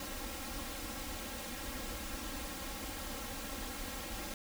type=noise with comb filter; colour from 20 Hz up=pink; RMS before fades=-42 dBFS; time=0-4.34 s; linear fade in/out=2 ms; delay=3.7 ms; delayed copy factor=+0.95; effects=none